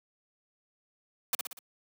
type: noise with echo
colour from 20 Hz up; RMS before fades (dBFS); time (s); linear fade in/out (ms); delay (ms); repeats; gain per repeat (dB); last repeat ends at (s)
white; -28; 1.33-1.35; 2; 60; 4; -5; 1.59
effects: high-pass 200 Hz 12 dB/octave